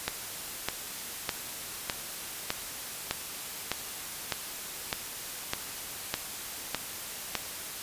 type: click train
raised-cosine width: 0.2 ms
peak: -10 dBFS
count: 13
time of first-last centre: 0.08-7.353 s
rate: 1.65 Hz
effects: white hiss -39 dBFS RMS until 7.82 s + resampled to 32000 Hz